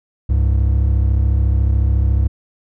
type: tone pair together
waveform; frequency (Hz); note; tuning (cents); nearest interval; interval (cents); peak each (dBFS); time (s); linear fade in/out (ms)
triangle; 67.1 / 101.09; C2 / G#2; +44 / -46; perfect fifth; 710; -11 / -16; 0.29-2.28; 10
effects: none